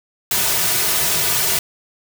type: noise with comb filter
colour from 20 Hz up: white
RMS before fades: -18 dBFS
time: 0.31-1.59 s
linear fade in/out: 2 ms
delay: 3.7 ms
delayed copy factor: -0.75
effects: none